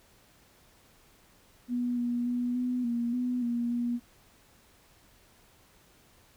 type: tone with pitch steps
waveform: sine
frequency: 244.1 / 241 / 244.3 / 249 / 236.5 / 248.2 / 237.7 / 239.8 Hz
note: B3 / B3 / B3 / B3 / A#3 / B3 / A#3 / A#3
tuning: -20 / -42 / -19 / +14 / +25 / +9 / +34 / +49 cents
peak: -27 dBFS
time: 1.68-4 s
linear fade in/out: 50 ms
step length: 290 ms
effects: pink hiss -61 dBFS RMS until 6.36 s